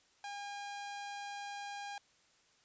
sawtooth tone, 810 Hz, G#5, 43 cents flat, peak -38 dBFS, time 0.24-1.98 s, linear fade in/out 2 ms, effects white hiss -69 dBFS RMS until 2.64 s + resampled to 16000 Hz

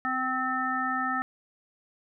harmonic tone with a mistuned harmonic, 257.7 Hz, C4, 26 cents flat, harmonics 1 / 3 / 5 / 7, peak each -34 / -33 / -29 / -32 dBFS, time 0.05-1.22 s, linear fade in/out 0 ms, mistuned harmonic 5, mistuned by +16 cents, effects none

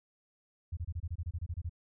sine tone bursts, 84.4 Hz, E2, 41 cents sharp, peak -33 dBFS, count 13, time 0.72-1.695 s, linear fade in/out 10 ms, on 51 ms, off 26 ms, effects none

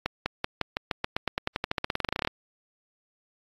accelerating click train, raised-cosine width 0.3 ms, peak -10 dBFS, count 27, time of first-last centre 0.06-2.274 s, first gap 200 ms, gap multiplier 0.92, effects AAC 32 kbps

